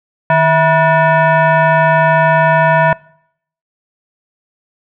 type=tone with frequency modulation; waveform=sine; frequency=155.56 Hz; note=D#3; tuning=in tune; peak=-7 dBFS; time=0.3-2.93 s; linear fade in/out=2 ms; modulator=810 Hz; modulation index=1.7; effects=noise-tail reverb RT60 0.7 s tail -24 dB re dry